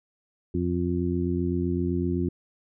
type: harmonic tone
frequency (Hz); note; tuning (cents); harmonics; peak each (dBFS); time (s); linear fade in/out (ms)
87.8; F2; +10; 1 / 2 / 3 / 4; -29 / -29 / -29 / -29; 0.54-2.29; 5
effects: none